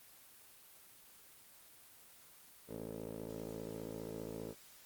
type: tone with band-pass filter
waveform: 15% pulse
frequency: 55 Hz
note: A1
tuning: in tune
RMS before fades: -45 dBFS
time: 2.67-4.55 s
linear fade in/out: 50 ms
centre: 390 Hz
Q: 6
effects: white hiss -60 dBFS RMS until 4.85 s + Opus 24 kbps